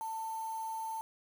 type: tone with quantisation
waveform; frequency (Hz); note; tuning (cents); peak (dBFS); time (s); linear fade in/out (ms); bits
sine; 891; A5; +22; -36; 0.01-1.01; 0; 8
effects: none